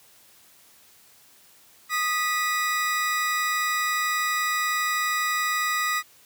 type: tone pair together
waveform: 40% pulse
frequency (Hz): 1239 / 1957.5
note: D#6 / B6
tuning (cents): -8 / -16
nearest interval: minor sixth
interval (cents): 792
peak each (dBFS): -25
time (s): 1.89-6.03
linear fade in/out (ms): 50
effects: white hiss -55 dBFS RMS until 6.25 s + high-pass 60 Hz 12 dB/octave